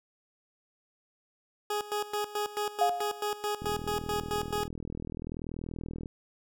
20% pulse tone with tremolo, 416.4 Hz, G#4, 5 cents sharp, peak -24 dBFS, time 1.7-4.68 s, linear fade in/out 5 ms, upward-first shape square, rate 4.6 Hz, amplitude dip 80%
sine tone with exponential decay, 707 Hz, F5, 21 cents sharp, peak -20 dBFS, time 2.81-3.32 s, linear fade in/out 5 ms, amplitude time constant 110 ms
click train, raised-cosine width 3 ms, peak -25 dBFS, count 100, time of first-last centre 3.62-6.058 s, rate 40.6 Hz
effects none

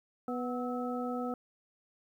harmonic tone with a mistuned harmonic, 246.9 Hz, B3, in tune, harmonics 1 / 2 / 3 / 5, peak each -35 / -38 / -40 / -42 dBFS, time 0.28-1.34 s, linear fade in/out 2 ms, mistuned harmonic 5, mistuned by +86 cents, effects 11-bit

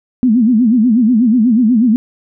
sine tone with vibrato, 233.1 Hz, A#3, in tune, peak -7 dBFS, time 0.23-1.96 s, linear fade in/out 0 ms, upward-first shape sine, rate 8.2 Hz, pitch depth 180 cents each way, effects none

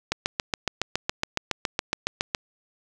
click train, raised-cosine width 0.2 ms, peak -6 dBFS, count 17, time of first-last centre 0.12-2.348 s, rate 7.18 Hz, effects none

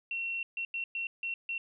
sine tone bursts at uneven times, 2723 Hz, F7, 44 cents flat, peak -32 dBFS, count 6, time 0.11-0.43 / 0.57-0.65 / 0.74-0.84 / 0.95-1.07 / 1.23-1.34 / 1.49-1.58 s, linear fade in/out 2 ms, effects none

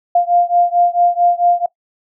sine beating tone pair, 698.5 / 703 Hz, F5 / F5, 0 / +11 cents, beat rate 4.5 Hz, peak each -13 / -14 dBFS, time 0.15-1.66 s, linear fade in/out 5 ms, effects noise-tail reverb RT60 0.1 s tail -21 dB re dry

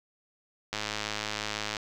click train, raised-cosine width 0.2 ms, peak -14 dBFS, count 111, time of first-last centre 0.73-1.768 s, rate 106 Hz, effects none

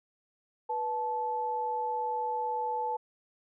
sine tone pair together, 488.8 / 871 Hz, B4 / A5, -18 / -18 cents, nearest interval minor seventh, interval 1000 cents, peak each -36 / -30 dBFS, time 0.69-2.97 s, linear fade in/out 10 ms, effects none

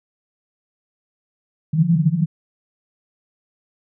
white band-pass noise, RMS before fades -17 dBFS, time 1.73-2.26 s, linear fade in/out 10 ms, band 150 to 170 Hz, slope 96 dB/octave, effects none

